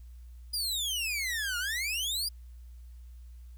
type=exponential two-way sweep; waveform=sawtooth; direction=down then up; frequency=4967 to 1396.9 to 4967 Hz; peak=-27 dBFS; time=0.53-2.29 s; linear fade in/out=10 ms; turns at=1.58 s; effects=added 60 Hz sine -45 dBFS peak until 3.57 s + white hiss -70 dBFS RMS until 3.57 s